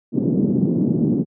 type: band-pass noise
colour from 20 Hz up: pink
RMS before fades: -18 dBFS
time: 0.12-1.25 s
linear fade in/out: 50 ms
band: 160 to 320 Hz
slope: 24 dB/octave
effects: high-pass 100 Hz 12 dB/octave